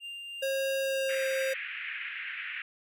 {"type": "tone with tremolo", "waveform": "triangle", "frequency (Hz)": 2794, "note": "F7", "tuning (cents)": 0, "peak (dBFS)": -36, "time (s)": [0, 1.19], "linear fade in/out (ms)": 50, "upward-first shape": "triangle", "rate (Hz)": 3.2, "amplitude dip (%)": 25}
{"type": "tone with pitch glide", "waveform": "square", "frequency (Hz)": [540, 532], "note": ["C#5", "C5"], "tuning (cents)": [-45, 29], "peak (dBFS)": -29, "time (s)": [0.42, 1.54], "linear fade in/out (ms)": 10, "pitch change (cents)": -26, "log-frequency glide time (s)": [0.81, 1.27]}
{"type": "band-pass noise", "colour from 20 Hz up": "pink", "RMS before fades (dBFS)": -38, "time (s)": [1.09, 2.62], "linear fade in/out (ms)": 2, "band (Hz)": [1600, 2700], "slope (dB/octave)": 48}
{"effects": []}